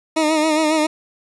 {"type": "tone with vibrato", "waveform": "20% pulse", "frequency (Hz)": 311.1, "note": "D#4", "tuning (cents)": 0, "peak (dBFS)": -10, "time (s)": [0.16, 0.87], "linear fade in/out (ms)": 10, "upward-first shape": "sine", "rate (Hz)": 7.3, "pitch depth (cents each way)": 51, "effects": ["resampled to 24000 Hz", "8-bit"]}